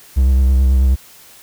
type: tone with vibrato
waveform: triangle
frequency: 65.41 Hz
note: C2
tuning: in tune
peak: -7 dBFS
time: 0.16-0.96 s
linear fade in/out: 20 ms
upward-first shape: sine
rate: 9.2 Hz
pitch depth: 44 cents each way
effects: white hiss -43 dBFS RMS until 1.42 s